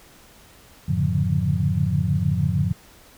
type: tone cluster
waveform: sine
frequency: 90.1 / 108 / 141.4 / 147.8 / 176.8 Hz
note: F#2 / A2 / C#3 / D3 / F3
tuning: -45 / -32 / +35 / +11 / +22 cents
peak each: -25 dBFS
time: 0.88-2.73 s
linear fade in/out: 10 ms
effects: pink hiss -50 dBFS RMS until 3.17 s